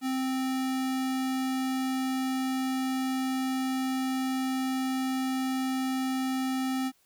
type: tone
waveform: square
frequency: 261.6 Hz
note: C4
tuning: in tune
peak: -28 dBFS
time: 0.01-6.92 s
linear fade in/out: 50 ms
effects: white hiss -67 dBFS RMS until 7.05 s